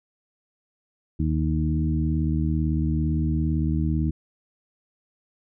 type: harmonic tone with a mistuned harmonic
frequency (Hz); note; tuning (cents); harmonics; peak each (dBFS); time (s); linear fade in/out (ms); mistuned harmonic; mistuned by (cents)
77.8; D#2; 0; 1 / 2 / 3 / 4; -24 / -25 / -29 / -29; 1.19-4.11; 10; 1; -17
effects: none